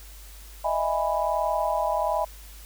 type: chord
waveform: sine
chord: E major seventh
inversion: third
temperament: just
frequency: 618.1 / 659.3 / 824.1 / 988.9 Hz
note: D#5 / E5 / G#5 / B5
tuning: -12 / 0 / -14 / +2 cents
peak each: -28 dBFS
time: 0.64-2.25 s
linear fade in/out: 10 ms
effects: added 50 Hz sine -43 dBFS peak until 2.65 s + white hiss -49 dBFS RMS until 2.65 s